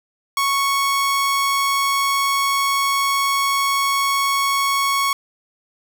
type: tone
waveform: sawtooth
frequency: 1107 Hz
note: C#6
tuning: 3 cents flat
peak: -13 dBFS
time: 0.37-5.13 s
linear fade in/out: 2 ms
effects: none